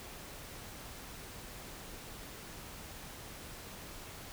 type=silence; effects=pink hiss -48 dBFS RMS until 4.32 s